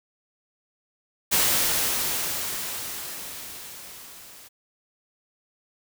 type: noise with level ramp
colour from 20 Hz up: white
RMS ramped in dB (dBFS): -20 to -47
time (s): 1.31-4.49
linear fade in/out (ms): 20
effects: none